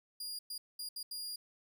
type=tone bursts at uneven times; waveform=sawtooth; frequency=4837 Hz; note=D#8; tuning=50 cents flat; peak=-37 dBFS; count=5; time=0.2-0.39 / 0.5-0.58 / 0.79-0.89 / 0.96-1.03 / 1.11-1.36 s; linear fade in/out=5 ms; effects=none